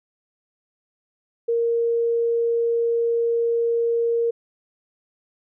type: tone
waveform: sine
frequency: 465.8 Hz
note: A#4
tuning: 1 cent flat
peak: -18 dBFS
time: 1.48-4.31 s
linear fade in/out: 10 ms
effects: none